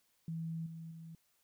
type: tone with level steps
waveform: sine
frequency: 163.5 Hz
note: E3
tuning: 14 cents flat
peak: -37 / -44 / -47 dBFS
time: 0.28-1.15 s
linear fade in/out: 2 ms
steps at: 0.66 / 0.91 s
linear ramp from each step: 5 ms
effects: white hiss -75 dBFS RMS until 1.43 s